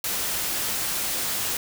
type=noise; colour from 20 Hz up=white; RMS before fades=-27 dBFS; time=0.04-1.57 s; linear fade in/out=2 ms; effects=none